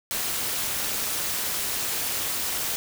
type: noise with amplitude modulation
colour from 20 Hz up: white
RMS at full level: -25 dBFS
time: 0.11-2.76 s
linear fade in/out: 0 ms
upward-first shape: sine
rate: 222 Hz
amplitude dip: 65%
effects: none